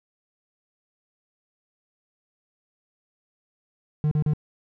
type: tone bursts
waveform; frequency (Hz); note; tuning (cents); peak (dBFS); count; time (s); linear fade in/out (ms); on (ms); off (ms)
triangle; 150.8; D3; +46; -17; 3; 4.04-4.335; 0; 73; 38
effects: none